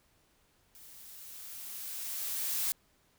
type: noise with level ramp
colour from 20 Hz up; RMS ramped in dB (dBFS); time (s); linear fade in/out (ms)
blue; -54 to -31; 0.75-2.72; 0
effects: pink hiss -69 dBFS RMS until 3.18 s